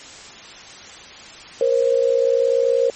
sine tone pair together, 473.6 / 534 Hz, A#4 / C5, +27 / +35 cents, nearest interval major second, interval 208 cents, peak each -17 dBFS, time 1.61-2.9 s, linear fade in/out 2 ms, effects white hiss -39 dBFS RMS until 2.95 s + MP3 32 kbps

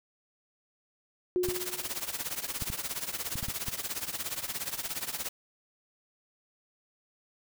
sine tone with exponential decay, 361.5 Hz, F#4, 40 cents flat, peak -23 dBFS, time 1.36-2.05 s, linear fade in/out 0 ms, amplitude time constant 150 ms
white noise with tremolo, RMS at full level -32 dBFS, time 1.43-5.29 s, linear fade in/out 5 ms, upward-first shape triangle, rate 17 Hz, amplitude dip 90%
clicks, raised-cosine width 5 ms, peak -24 dBFS, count 7, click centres 1.487 / 2.622 / 2.701 / 3.356 / 3.429 / 3.485 / 3.684 s
effects none

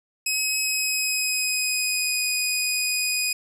15% pulse tone with pitch glide, 2551 to 2486 Hz, D#7 to D#7, +43 to -2 cents, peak -15 dBFS, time 0.26-3.33 s, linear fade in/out 5 ms, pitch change -45 cents, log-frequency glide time 0.58-2.28 s, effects none

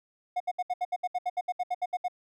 triangle tone bursts, 723 Hz, F#5, 40 cents flat, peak -24 dBFS, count 16, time 0.36-2.083 s, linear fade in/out 10 ms, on 43 ms, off 69 ms, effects none

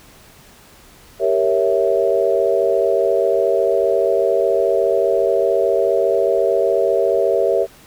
sine chord, G diminished seventh, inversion none, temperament equal, 392 / 466.2 / 554.4 / 659.3 Hz, G4 / Bb4 / Db5 / Fb5, 0 / 0 / 0 / 0 cents, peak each -19 dBFS, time 1.19-7.67 s, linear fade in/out 50 ms, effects pink hiss -46 dBFS RMS until 7.86 s

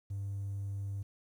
triangle tone, 99.3 Hz, G2, 23 cents sharp, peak -32 dBFS, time 0.1-1.03 s, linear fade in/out 10 ms, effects tanh soft clip ceiling -31 dBFS + 11-bit

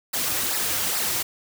white noise with flanger, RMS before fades -25 dBFS, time 0.13-1.23 s, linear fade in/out 10 ms, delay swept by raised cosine 0.3 to 4.7 ms, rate 2.4 Hz, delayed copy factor -0.65, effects none

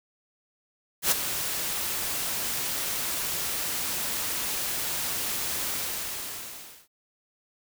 white noise with ADSR envelope, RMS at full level -20 dBFS, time 1.02-6.88 s, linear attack 95 ms, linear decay 15 ms, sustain -10 dB, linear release 1200 ms, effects none

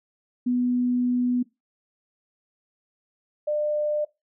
sine tone pair in turn, 246.9 / 598.9 Hz, B3 / D5, 0 / +34 cents, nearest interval octave + minor third, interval 1534 cents, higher second, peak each -20 / -22 dBFS, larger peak first, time 0.46-1.43 / 3.47-4.05 s, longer first, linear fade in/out 10 ms, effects noise-tail reverb RT60 0.2 s tail -19 dB re dry

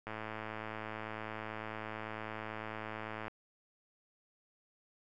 click train, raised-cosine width 0.5 ms, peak -26 dBFS, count 351, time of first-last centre 0.07-3.281 s, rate 109 Hz, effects none

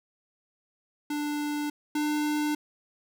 square tone pair in turn, 295.1 / 299.2 Hz, D4 / D4, +8 / +32 cents, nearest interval unison, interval 24 cents, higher second, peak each -29 / -26 dBFS, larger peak second, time 1.1-1.7 / 1.95-2.55 s, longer neither, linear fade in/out 5 ms, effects none

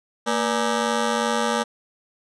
15% pulse ring-modulated tone, 354.7 Hz, F4, 27 cents sharp, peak -11 dBFS, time 0.26-1.64 s, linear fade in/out 20 ms, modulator 126 Hz, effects resampled to 22050 Hz

